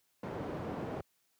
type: low-pass noise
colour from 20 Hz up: white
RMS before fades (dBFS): -39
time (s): 0.23-1.01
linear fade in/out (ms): 5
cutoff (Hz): 550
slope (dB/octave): 12
effects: white hiss -75 dBFS RMS until 1.39 s + high-pass 80 Hz 12 dB/octave